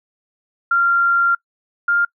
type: tone pair in turn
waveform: sine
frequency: 1385 / 1401.9 Hz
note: F6 / F6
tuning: -15 / +6 cents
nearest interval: unison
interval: 21 cents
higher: second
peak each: -12 / -13 dBFS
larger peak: first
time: 0.71-1.35 / 1.88-2.05 s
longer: first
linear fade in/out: 5 ms
effects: noise-tail reverb RT60 0.1 s tail -26 dB re dry